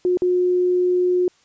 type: tone with dropouts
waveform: sine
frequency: 360.5 Hz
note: F#4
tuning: 45 cents flat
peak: -15 dBFS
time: 0.05-1.28 s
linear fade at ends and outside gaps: 1 ms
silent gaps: 0.172-0.22 s
effects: white hiss -58 dBFS RMS until 1.44 s + resampled to 16000 Hz

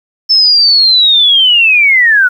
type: linear sweep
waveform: sine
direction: down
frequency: 5300 to 1428 Hz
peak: -4 dBFS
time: 0.29-2.29 s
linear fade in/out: 20 ms
effects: 7-bit

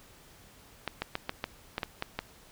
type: clicks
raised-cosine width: 0.3 ms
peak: -15 dBFS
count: 9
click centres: 0.877 / 1.02 / 1.154 / 1.294 / 1.441 / 1.781 / 1.832 / 2.024 / 2.19 s
effects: pink hiss -56 dBFS RMS until 2.51 s

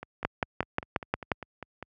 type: two click trains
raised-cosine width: 0.5 ms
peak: -23 / -10 dBFS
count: 10 / 7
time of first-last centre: 0.03-1.826 / 0.25-1.318 s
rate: 5.01 / 5.62 Hz
effects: high-pass 60 Hz 12 dB/octave

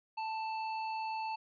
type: tone with hard clipping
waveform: sine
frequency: 883 Hz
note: A5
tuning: 6 cents sharp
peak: -37 dBFS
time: 0.17-1.36 s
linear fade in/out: 10 ms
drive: 14 dB
effects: resampled to 11025 Hz

